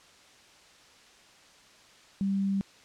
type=tone; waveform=sine; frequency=196 Hz; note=G3; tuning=in tune; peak=-25 dBFS; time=2.21-2.61 s; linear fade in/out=0 ms; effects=white hiss -56 dBFS RMS until 2.84 s + low-pass 6000 Hz 12 dB/octave